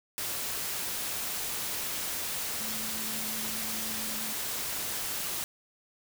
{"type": "tone in noise", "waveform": "sine", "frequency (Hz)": 218.8, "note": "A3", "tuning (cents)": -9, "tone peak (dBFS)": -43, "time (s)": [2.61, 4.33], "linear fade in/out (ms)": 0, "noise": "white", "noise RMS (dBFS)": -34, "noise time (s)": [0.18, 5.44], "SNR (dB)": -12, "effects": []}